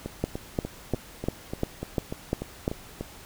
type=two click trains; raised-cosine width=2 ms; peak=-18 / -11 dBFS; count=11 / 8; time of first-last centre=0.06-3.01 / 0.24-2.679 s; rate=3.39 / 2.87 Hz; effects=pink hiss -47 dBFS RMS until 3.25 s